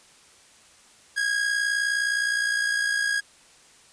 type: tone with amplitude modulation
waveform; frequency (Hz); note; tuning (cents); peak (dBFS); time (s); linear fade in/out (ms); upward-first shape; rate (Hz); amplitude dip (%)
45% pulse; 1643; G#6; -19; -20; 1.16-3.21; 20; sine; 59.6; 55
effects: white hiss -54 dBFS RMS until 3.92 s + resampled to 22050 Hz